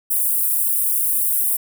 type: high-pass noise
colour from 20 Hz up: white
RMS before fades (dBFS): -19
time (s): 0.1-1.57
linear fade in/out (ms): 10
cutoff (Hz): 9100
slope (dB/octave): 48
effects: none